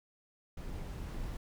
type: noise with level ramp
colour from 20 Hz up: brown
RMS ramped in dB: -42 to -39 dBFS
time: 0.57-1.37 s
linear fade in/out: 5 ms
effects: none